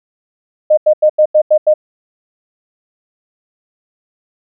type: tone bursts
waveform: sine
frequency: 613 Hz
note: D#5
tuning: 26 cents flat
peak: -5 dBFS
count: 7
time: 0.7-1.74 s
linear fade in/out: 10 ms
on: 74 ms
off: 87 ms
effects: none